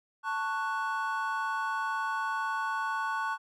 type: chord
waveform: triangle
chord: F# minor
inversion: first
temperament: just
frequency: 888 / 1110 / 1480 Hz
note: A5 / C#6 / F#6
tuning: +16 / +2 / 0 cents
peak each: -32 dBFS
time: 0.23-3.38 s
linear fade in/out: 50 ms
effects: none